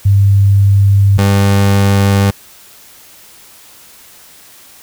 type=tone pair in turn; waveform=sine / 30% pulse; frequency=99.3 / 99.3 Hz; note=G2 / G2; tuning=+23 / +23 cents; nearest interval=unison; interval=0 cents; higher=neither; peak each=-5 dBFS; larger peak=neither; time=0.05-1.18 / 1.18-2.31 s; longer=neither; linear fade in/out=10 ms; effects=white hiss -40 dBFS RMS until 4.82 s